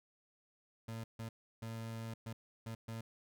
30% pulse tone bursts at uneven times, 113.3 Hz, A#2, 49 cents flat, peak -39 dBFS, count 6, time 0.88-1.04 / 1.19-1.29 / 1.62-2.14 / 2.26-2.33 / 2.66-2.75 / 2.88-3.01 s, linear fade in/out 5 ms, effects none

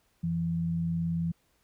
sine tone pair together, 88.8 / 167.63 Hz, F2 / E3, +29 / +29 cents, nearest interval major seventh, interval 1100 cents, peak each -38 / -27 dBFS, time 0.23-1.32 s, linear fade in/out 10 ms, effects pink hiss -70 dBFS RMS until 1.63 s

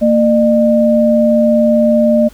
sine tone pair together, 229.4 / 604 Hz, A#3 / D5, -28 / +48 cents, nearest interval octave + perfect fourth, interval 1676 cents, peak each -10 dBFS, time 0.01-2.29 s, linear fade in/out 20 ms, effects added 50 Hz sine -39 dBFS peak until 2.33 s + pink hiss -44 dBFS RMS until 2.33 s

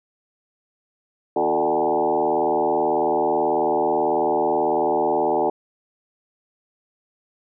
sine tone with frequency modulation, 596 Hz, D5, 25 cents sharp, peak -17 dBFS, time 1.36-5.5 s, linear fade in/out 5 ms, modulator 78.3 Hz, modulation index 3.6, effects none

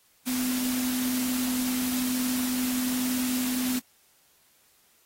sine tone in noise, 252.9 Hz, B3, 41 cents sharp, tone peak -26 dBFS, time 0.26-3.8 s, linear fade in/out 20 ms, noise white, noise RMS -33 dBFS, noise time 0.26-3.8 s, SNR +4 dB, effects white hiss -63 dBFS RMS until 5.05 s + AAC 48 kbps

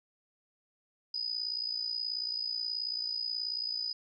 sine tone with amplitude modulation, 4978 Hz, D#8, in tune, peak -29 dBFS, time 1.14-3.93 s, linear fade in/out 5 ms, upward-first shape sine, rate 58.5 Hz, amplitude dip 75%, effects none

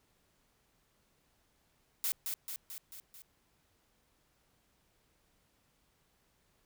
blue noise with echo, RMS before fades -33 dBFS, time 2.04-2.12 s, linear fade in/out 0 ms, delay 220 ms, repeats 5, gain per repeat -4 dB, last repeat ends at 3.22 s, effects pink hiss -73 dBFS RMS until 6.65 s

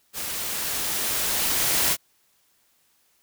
white noise with level ramp, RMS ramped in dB -31 to -21 dBFS, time 0.13-1.97 s, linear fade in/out 50 ms, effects white hiss -65 dBFS RMS until 3.22 s

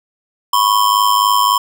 square ring-modulated tone, 1043 Hz, C6, 6 cents flat, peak -8 dBFS, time 0.53-1.58 s, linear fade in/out 5 ms, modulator 51.8 Hz, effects none

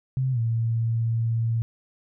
sine tone with pitch glide, 130.81 to 114.54 Hz, C3 to A#2, 0 to -30 cents, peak -21 dBFS, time 0.17-1.62 s, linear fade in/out 0 ms, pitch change -230 cents, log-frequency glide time 0.32-0.39 s, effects none

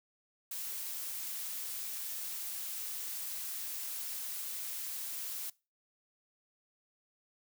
blue noise, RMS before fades -40 dBFS, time 0.51-5.5 s, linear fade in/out 5 ms, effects noise-tail reverb RT60 0.3 s tail -23 dB re dry

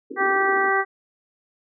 pink band-pass noise, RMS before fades -36 dBFS, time 0.1-0.7 s, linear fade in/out 10 ms, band 250 to 470 Hz, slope 96 dB/octave
harmonic tone, 389.4 Hz, G4, 12 cents flat, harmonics 1 / 2 / 3 / 4 / 5, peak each -24 / -24 / -24 / -24 / -24 dBFS, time 0.16-0.85 s, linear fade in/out 50 ms
effects none

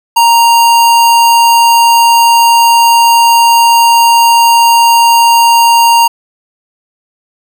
square tone, 932.3 Hz, A#5, in tune, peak -4 dBFS, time 0.16-6.08 s, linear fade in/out 10 ms, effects none

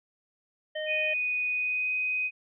harmonic tone, 617 Hz, D#5, 15 cents flat, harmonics 1 / 3 / 5, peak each -32 / -37 / -39 dBFS, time 0.75-1.14 s, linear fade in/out 10 ms
sine tone with pitch glide, 2483 to 2505 Hz, D#7 to D#7, -4 to +11 cents, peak -26 dBFS, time 0.86-2.31 s, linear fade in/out 50 ms, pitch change +15 cents, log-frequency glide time 1.49-1.91 s
effects none

